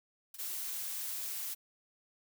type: noise with exponential decay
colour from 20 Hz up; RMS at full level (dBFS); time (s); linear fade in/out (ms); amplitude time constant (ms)
blue; -43; 0.34-0.44; 5; 21
type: noise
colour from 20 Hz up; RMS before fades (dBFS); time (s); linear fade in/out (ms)
blue; -39; 0.38-1.55; 20
effects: none